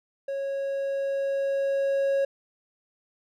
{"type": "tone with level ramp", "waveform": "triangle", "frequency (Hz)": 550, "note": "C#5", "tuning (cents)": -14, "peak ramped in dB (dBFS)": [-26, -19], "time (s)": [0.28, 2.25], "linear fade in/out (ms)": 5, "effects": []}